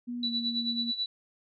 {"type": "tone with pitch glide", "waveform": "sine", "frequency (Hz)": [242.1, 235.1], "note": ["B3", "A#3"], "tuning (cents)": [-34, 15], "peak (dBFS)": -32, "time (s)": [0.07, 0.92], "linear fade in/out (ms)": 20, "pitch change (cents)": -51, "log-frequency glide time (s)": [0.21, 0.28]}
{"type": "tone with tremolo", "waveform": "sine", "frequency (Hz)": 3951, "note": "B7", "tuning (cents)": 0, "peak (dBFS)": -26, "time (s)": [0.23, 1.06], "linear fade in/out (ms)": 2, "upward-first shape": "sine", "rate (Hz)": 9.2, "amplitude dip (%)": 75}
{"effects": ["MP3 96 kbps"]}